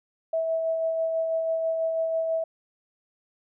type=tone with tremolo; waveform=sine; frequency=651 Hz; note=E5; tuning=22 cents flat; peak=-22 dBFS; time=0.33-2.44 s; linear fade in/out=5 ms; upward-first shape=sine; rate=6.1 Hz; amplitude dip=30%; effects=none